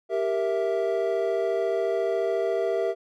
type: chord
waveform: triangle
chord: E diminished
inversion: first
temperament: equal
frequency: 392 / 466.2 / 659.3 Hz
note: G4 / Bb4 / E5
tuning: 0 / 0 / 0 cents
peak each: -25 / -26 / -25 dBFS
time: 0.09-2.95 s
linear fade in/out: 50 ms
effects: none